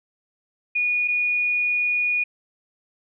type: tone pair in turn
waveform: sine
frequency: 2453 / 2453 Hz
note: D#7 / D#7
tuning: -25 / -25 cents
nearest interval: unison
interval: 0 cents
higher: neither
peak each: -19 dBFS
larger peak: neither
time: 0.75-1.08 / 1.08-2.24 s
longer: second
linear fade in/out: 10 ms
effects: none